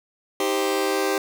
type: chord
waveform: sawtooth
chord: C minor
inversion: first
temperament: just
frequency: 314 / 392.4 / 523.3 Hz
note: Eb4 / G4 / C5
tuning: +16 / +2 / 0 cents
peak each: -24 / -19 / -23 dBFS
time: 0.4-1.18 s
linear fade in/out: 2 ms
effects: none